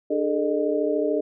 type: tone cluster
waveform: sine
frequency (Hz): 298.1 / 413.2 / 446.7 / 610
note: D4 / G#4 / A4 / D#5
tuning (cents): +26 / -9 / +26 / -34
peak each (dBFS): -26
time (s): 0.1-1.21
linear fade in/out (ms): 10
effects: none